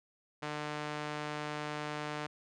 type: tone with band-pass filter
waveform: sawtooth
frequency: 150 Hz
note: D3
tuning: 37 cents sharp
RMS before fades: -39 dBFS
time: 0.42-2.27 s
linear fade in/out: 10 ms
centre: 1500 Hz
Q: 0.52
effects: resampled to 22050 Hz